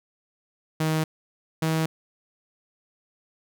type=tone pair in turn; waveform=sawtooth; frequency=157.6 / 159.98 Hz; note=D#3 / D#3; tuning=+23 / +48 cents; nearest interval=unison; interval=25 cents; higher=second; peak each=-18 dBFS; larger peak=neither; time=0.8-1.04 / 1.62-1.86 s; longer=neither; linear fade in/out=5 ms; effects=none